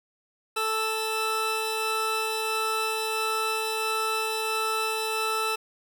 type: tone pair together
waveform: 20% pulse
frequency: 440 / 1318.5 Hz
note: A4 / E6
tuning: 0 / 0 cents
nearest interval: octave + perfect fifth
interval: 1900 cents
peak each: -24 / -23 dBFS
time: 0.56-5.56 s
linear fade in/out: 10 ms
effects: none